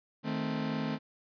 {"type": "chord", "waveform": "40% pulse", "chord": "A diminished", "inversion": "second", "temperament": "equal with one note detuned", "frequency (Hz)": [155.56, 218.6, 261.6], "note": ["Eb3", "A3", "C4"], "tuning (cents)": [0, -11, 0], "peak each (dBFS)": [-36, -34, -35], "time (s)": [0.23, 0.99], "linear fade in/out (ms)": 50, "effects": ["resampled to 11025 Hz"]}